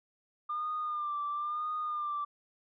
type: tone with vibrato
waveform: sine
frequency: 1200 Hz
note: D6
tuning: 37 cents sharp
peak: -31 dBFS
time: 0.49-2.25 s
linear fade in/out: 10 ms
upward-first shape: sine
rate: 1 Hz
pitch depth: 47 cents each way
effects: tanh soft clip ceiling -27 dBFS